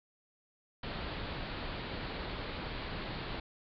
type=low-pass noise; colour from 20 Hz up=pink; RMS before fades=-40 dBFS; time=0.83-3.4 s; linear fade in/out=5 ms; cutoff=4600 Hz; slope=96 dB/octave; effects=none